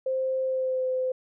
sine tone with pitch glide, 523.3 to 514 Hz, C5 to C5, 0 to -31 cents, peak -24 dBFS, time 0.06-1.12 s, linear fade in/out 5 ms, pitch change -31 cents, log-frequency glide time 0.44-0.86 s, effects none

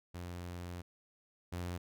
sawtooth tone pair in turn, 88 / 88.36 Hz, F2 / F2, +14 / +21 cents, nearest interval unison, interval 7 cents, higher second, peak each -38 / -34 dBFS, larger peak second, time 0.14-0.82 / 1.52-1.78 s, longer first, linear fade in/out 10 ms, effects none

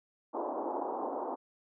white band-pass noise, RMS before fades -36 dBFS, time 0.33-1.36 s, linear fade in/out 20 ms, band 260 to 1000 Hz, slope 48 dB/octave, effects none

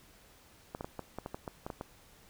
clicks, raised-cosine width 1 ms, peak -24 dBFS, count 11, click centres 0.749 / 0.809 / 0.845 / 0.993 / 1.186 / 1.261 / 1.345 / 1.478 / 1.665 / 1.702 / 1.811 s, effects pink hiss -60 dBFS RMS until 2.29 s

